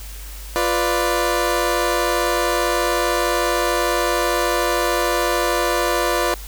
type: chord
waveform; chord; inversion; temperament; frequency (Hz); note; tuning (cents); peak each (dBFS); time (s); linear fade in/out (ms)
20% pulse; B diminished; second; equal; 349.2 / 493.9 / 587.3; F4 / B4 / D5; 0 / 0 / 0; -17; 0.56-6.34; 0
effects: added 50 Hz sine -32 dBFS peak until 6.47 s + white hiss -39 dBFS RMS until 6.47 s